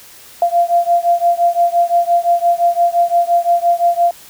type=beating tone pair; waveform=sine; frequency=689 / 694.8 Hz; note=F5 / F5; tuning=-24 / -9 cents; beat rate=5.8 Hz; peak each=-13 / -14 dBFS; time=0.42-4.11 s; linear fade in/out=2 ms; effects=white hiss -40 dBFS RMS until 4.29 s